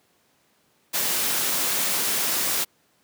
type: noise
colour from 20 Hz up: white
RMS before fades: -24 dBFS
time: 0.93-2.65 s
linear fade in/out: 20 ms
effects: pink hiss -64 dBFS RMS until 3.03 s + high-pass 150 Hz 12 dB/octave